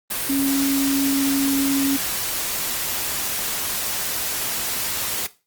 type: tone in noise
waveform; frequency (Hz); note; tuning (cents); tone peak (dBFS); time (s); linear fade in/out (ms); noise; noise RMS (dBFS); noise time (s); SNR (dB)
sine; 275.1; C#4; -13; -18; 0.29-1.97; 10; white; -25; 0.1-5.27; +4
effects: noise-tail reverb RT60 0.3 s tail -17 dB re dry + Opus 32 kbps